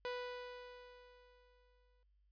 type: tone with exponential decay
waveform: sawtooth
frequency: 493.9 Hz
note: B4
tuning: in tune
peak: -35 dBFS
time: 0.05-2.03 s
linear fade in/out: 0 ms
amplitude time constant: 430 ms
effects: added 50 Hz sine -70 dBFS peak until 2.31 s + resampled to 11025 Hz